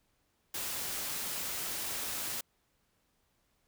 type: noise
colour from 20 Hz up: white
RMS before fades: -37 dBFS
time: 0.54-2.41 s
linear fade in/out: 5 ms
effects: pink hiss -75 dBFS RMS until 3.67 s